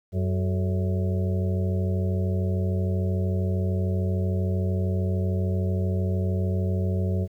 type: harmonic tone with a mistuned harmonic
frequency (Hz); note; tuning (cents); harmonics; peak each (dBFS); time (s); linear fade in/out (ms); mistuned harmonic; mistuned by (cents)
93.1; F#2; +11; 1 / 2 / 4 / 5 / 6 / 7; -23 / -29 / -35 / -37 / -39 / -40; 0.12-7.28; 50; 5; -100
effects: 10-bit